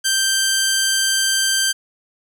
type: tone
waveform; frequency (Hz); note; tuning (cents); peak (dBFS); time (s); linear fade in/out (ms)
10% pulse; 1568; G6; 0; -7; 0.04-1.73; 20
effects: none